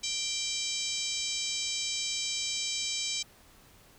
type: harmonic tone with a mistuned harmonic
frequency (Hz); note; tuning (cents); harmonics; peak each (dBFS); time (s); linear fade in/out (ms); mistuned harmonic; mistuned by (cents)
784; G5; 0; 3 / 4 / 5 / 6 / 7 / 8 / 9 / 10; -40 / -38 / -37 / -41 / -38 / -38 / -41 / -41; 0.03-3.23; 10; 7; -39
effects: pink hiss -58 dBFS RMS until 3.98 s